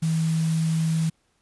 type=tone in noise; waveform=sine; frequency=161.5 Hz; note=E3; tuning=35 cents flat; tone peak=-20 dBFS; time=0.02-1.1 s; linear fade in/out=10 ms; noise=white; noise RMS=-38 dBFS; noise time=0.02-1.1 s; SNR=+15 dB; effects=pink hiss -68 dBFS RMS until 1.41 s + resampled to 24000 Hz